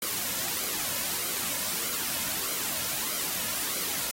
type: noise with flanger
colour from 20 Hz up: white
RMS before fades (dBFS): -31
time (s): 0.02-4.11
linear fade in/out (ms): 2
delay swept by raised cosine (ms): 1.1 to 2.6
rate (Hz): 1.6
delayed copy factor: -0.55
effects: AAC 48 kbps